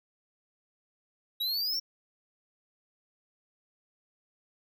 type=exponential sweep; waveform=square; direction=up; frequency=3806 to 5588 Hz; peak=-29 dBFS; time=1.4-1.8 s; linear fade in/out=10 ms; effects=none